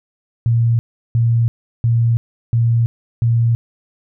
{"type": "tone bursts", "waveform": "sine", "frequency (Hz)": 116.54, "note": "A#2", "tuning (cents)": 0, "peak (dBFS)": -11, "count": 5, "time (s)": [0.46, 3.55], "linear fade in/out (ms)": 0, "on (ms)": 330, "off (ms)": 360, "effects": []}